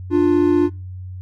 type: tone pair together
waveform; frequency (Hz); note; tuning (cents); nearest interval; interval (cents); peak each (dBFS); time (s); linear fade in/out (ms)
triangle; 295.5 / 351.4; D4 / F4; +11 / +11; minor third; 300; -13; 0.1-0.7; 50
effects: noise-tail reverb RT60 0.3 s tail -24 dB re dry + added 92 Hz sine -29 dBFS peak until 1.21 s